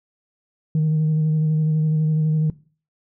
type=tone with vibrato; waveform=sine; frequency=155.56 Hz; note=D#3; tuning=in tune; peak=-14 dBFS; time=0.75-2.5 s; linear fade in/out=2 ms; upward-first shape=square; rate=12 Hz; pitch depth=16 cents each way; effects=noise-tail reverb RT60 0.4 s tail -20 dB re dry + tanh soft clip ceiling -14 dBFS